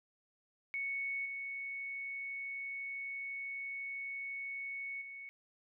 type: tone with level steps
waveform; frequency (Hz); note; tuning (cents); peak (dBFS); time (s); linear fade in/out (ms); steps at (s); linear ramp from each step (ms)
sine; 2217; C#7; 0; -35 / -39 / -45; 0.74-5.29; 0; 1.25 / 5.01; 10
effects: none